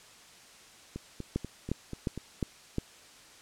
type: two click trains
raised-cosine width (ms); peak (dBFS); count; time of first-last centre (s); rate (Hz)
3; -16 / -24; 5 / 6; 1.36-2.783 / 0.96-2.177; 2.81 / 4.11
effects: white hiss -54 dBFS RMS until 3.41 s + low-pass 8000 Hz 12 dB/octave